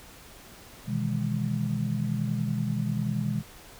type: chord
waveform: sine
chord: E major seventh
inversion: second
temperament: just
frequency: 123.61 / 154.51 / 164.81 / 206 Hz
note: B2 / D#3 / E3 / G#3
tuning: +2 / -12 / 0 / -14 cents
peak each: -30 / -32 / -34 / -30 dBFS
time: 0.86-3.43 s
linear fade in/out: 50 ms
effects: pink hiss -49 dBFS RMS until 3.79 s